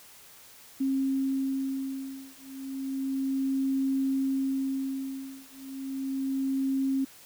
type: beating tone pair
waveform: sine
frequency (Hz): 268.6 / 268.92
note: C4 / C4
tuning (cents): +46 / +48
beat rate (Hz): 0.32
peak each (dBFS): -30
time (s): 0.8-7.05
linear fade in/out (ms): 10
effects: white hiss -52 dBFS RMS until 7.25 s